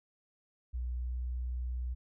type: tone with pitch glide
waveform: sine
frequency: 61.2 to 61.7 Hz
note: B1 to B1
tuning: -15 to -1 cents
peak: -33 dBFS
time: 0.73-1.95 s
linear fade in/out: 20 ms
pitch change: +14 cents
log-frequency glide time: 0.94-1.15 s
effects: none